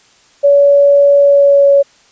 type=tone with pitch glide; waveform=sine; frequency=567 to 560.5 Hz; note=C#5 to C#5; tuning=+39 to +19 cents; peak=-4 dBFS; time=0.43-1.83 s; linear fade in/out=20 ms; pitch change=-20 cents; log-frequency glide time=1.18-1.71 s; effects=white hiss -48 dBFS RMS until 2.11 s + resampled to 16000 Hz